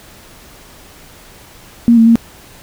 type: tone with pitch steps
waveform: sine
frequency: 234.6 / 226.6 / 230.5 Hz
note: A#3 / A#3 / A#3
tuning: +11 / -49 / -19 cents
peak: -4 dBFS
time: 1.88-2.156 s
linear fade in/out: 0 ms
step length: 92 ms
effects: pink hiss -40 dBFS RMS until 2.62 s